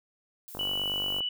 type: noise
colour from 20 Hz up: violet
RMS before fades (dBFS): -45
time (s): 0.48-1.2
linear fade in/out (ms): 0
type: click train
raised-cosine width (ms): 1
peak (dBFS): -25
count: 33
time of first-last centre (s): 0.55-1.206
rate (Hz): 48.8
type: tone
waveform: sine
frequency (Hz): 2960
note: F#7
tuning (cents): 0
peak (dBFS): -28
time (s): 0.59-1.29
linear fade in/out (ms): 5
effects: none